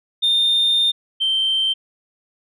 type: tone pair in turn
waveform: sine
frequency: 3628 / 3124 Hz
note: A#7 / G7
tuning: -48 / -7 cents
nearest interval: minor third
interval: 259 cents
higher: first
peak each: -12 / -15 dBFS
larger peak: first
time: 0.22-0.92 / 1.2-1.74 s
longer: first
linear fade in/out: 20 ms
effects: tanh soft clip ceiling -12 dBFS